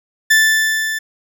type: tone with level ramp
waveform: 40% pulse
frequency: 1760 Hz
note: A6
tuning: in tune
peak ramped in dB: -7 to -19 dBFS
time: 0.3-0.99 s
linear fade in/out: 10 ms
effects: none